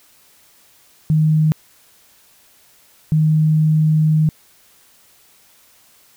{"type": "tone bursts at uneven times", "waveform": "sine", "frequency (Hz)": 155.56, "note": "D#3", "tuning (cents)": 0, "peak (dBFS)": -11, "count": 2, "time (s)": [[1.1, 1.52], [3.12, 4.29]], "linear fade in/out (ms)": 0, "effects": ["white hiss -52 dBFS RMS until 6.16 s"]}